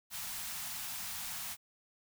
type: band-stop noise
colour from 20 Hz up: white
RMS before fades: -41 dBFS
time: 0.1-1.57 s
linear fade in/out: 50 ms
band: 240 to 680 Hz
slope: 48 dB/octave
effects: none